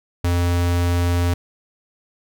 square tone, 87.31 Hz, F2, in tune, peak -17 dBFS, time 0.24-1.34 s, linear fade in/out 5 ms, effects none

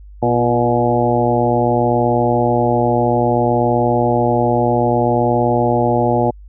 harmonic tone with a mistuned harmonic, 120.6 Hz, B2, 41 cents flat, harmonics 1 / 2 / 3 / 4 / 5 / 6 / 7, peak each -20 / -20 / -20 / -20 / -20 / -20 / -20 dBFS, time 0.22-6.31 s, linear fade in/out 10 ms, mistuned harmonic 3, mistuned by -37 cents, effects added 50 Hz sine -35 dBFS peak until 6.48 s

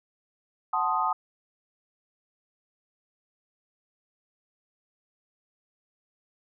sine chord, F# diminished seventh, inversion none, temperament equal, 740 / 880 / 1046.5 / 1244.5 Hz, F#5 / A5 / C6 / Eb6, 0 / 0 / 0 / 0 cents, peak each -31 / -28 / -31 / -27 dBFS, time 0.73-1.13 s, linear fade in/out 5 ms, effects none

